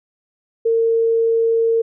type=tone; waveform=sine; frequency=456.1 Hz; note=A#4; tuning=38 cents flat; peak=-13 dBFS; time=0.65-1.82 s; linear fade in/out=10 ms; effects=none